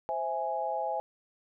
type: chord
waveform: sine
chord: C augmented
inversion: none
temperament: equal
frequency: 523.3 / 659.3 / 830.6 Hz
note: C5 / E5 / G#5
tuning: 0 / 0 / 0 cents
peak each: -36 / -34 / -32 dBFS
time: 0.09-1 s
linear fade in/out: 0 ms
effects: none